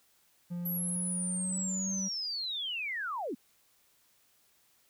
triangle tone with pitch glide, 174.61 to 192.63 Hz, F3 to G3, 0 to -30 cents, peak -32 dBFS, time 0.5-2.09 s, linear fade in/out 20 ms, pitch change +170 cents, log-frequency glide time 0.81-1.89 s
sine linear sweep, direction down, 11840 to 201.8 Hz, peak -33 dBFS, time 0.65-3.35 s, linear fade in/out 10 ms
effects white hiss -68 dBFS RMS until 4.89 s

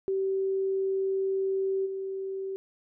sine tone with level steps, 385.6 Hz, G4, 28 cents flat, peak -25 / -31 dBFS, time 0.08-2.56 s, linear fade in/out 0 ms, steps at 1.85 s, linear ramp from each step 20 ms, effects none

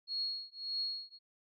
sine tone with tremolo, 4311 Hz, C#8, 49 cents flat, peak -32 dBFS, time 0.07-1.19 s, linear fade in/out 50 ms, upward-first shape triangle, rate 1.7 Hz, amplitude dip 100%, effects none

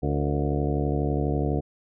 harmonic tone with a mistuned harmonic, 72.1 Hz, D2, 31 cents flat, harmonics 1 / 2 / 3 / 4 / 5 / 6 / 7 / 8 / 9 / 10, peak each -28 / -27 / -34 / -30 / -33 / -32 / -38 / -38 / -40 / -36 dBFS, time 0.02-1.61 s, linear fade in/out 20 ms, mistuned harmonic 6, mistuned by +66 cents, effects none

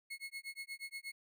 35% pulse tone with tremolo, 2177 Hz, C#7, 32 cents flat, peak -39 dBFS, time 0.1-1.12 s, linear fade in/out 10 ms, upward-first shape sine, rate 8.4 Hz, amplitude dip 100%, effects none

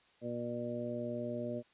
harmonic tone, 119.9 Hz, A#2, 49 cents sharp, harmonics 1 / 2 / 3 / 4 / 5, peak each -45 / -40 / -44 / -45 / -40 dBFS, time 0.21-1.63 s, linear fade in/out 50 ms, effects white hiss -67 dBFS RMS until 1.73 s + resampled to 8000 Hz

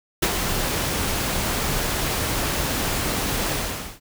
pink noise with ADSR envelope, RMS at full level -18 dBFS, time 0.22-4 s, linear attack 9 ms, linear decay 61 ms, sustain -6 dB, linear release 480 ms, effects none

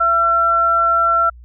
sine tone pair together, 673 / 1351.8 Hz, E5 / E6, +36 / +43 cents, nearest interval octave, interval 1207 cents, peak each -21 / -12 dBFS, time 0-1.3 s, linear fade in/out 10 ms, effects added 60 Hz sine -37 dBFS peak until 1.44 s

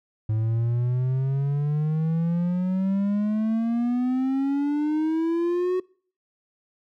triangle exponential sweep, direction up, 107.9 to 371.4 Hz, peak -19 dBFS, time 0.29-5.8 s, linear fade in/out 5 ms, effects noise-tail reverb RT60 0.5 s tail -25 dB re dry

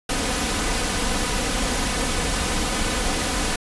pink noise with comb filter, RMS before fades -23 dBFS, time 0.09-3.56 s, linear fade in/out 5 ms, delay 4 ms, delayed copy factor +0.55, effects resampled to 24000 Hz

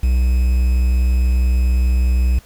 triangle tone with quantisation, 62.4 Hz, B1, 19 cents sharp, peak -10 dBFS, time 0.03-2.39 s, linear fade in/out 5 ms, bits 6, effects pink hiss -48 dBFS RMS until 2.45 s

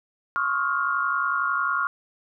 sine tone cluster, 1069 / 1120 / 1278 / 1411 Hz, C6 / C#6 / D#6 / F6, +37 / +18 / +46 / +17 cents, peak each -32 / -27 / -31 / -24 dBFS, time 0.36-1.87 s, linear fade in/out 0 ms, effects none

